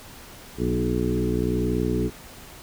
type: harmonic tone with a mistuned harmonic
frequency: 61 Hz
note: B1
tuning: 21 cents flat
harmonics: 1 / 2 / 3 / 4 / 5 / 6 / 7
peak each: -29 / -29 / -29 / -29 / -29 / -29 / -29 dBFS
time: 0.57-2.11 s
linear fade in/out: 50 ms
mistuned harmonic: 4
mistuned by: -17 cents
effects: pink hiss -44 dBFS RMS until 2.62 s